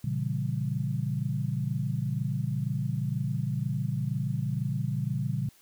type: chord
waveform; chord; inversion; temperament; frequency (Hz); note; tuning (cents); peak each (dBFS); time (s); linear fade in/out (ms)
sine; A# diminished seventh; none; equal; 116.54 / 138.59 / 164.81 / 196; A#2 / C#3 / E3 / G3; 0 / 0 / 0 / 0; -32 / -30 / -35 / -36; 0.04-5.49; 5
effects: white hiss -60 dBFS RMS until 5.61 s